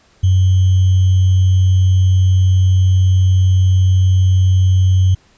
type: tone with sample-and-hold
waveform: sine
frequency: 93.2 Hz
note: F#2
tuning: 13 cents sharp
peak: -8 dBFS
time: 0.23-5.15 s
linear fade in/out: 10 ms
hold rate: 3150 Hz
effects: pink hiss -52 dBFS RMS until 5.37 s + resampled to 16000 Hz